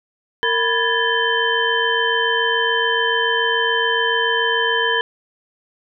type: tone cluster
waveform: sine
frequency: 459.7 / 986 / 1671 / 1758 / 3094 Hz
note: A#4 / B5 / G#6 / A6 / G7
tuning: -24 / -3 / +10 / -2 / -23 cents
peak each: -22 dBFS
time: 0.43-5.01 s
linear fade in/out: 0 ms
effects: none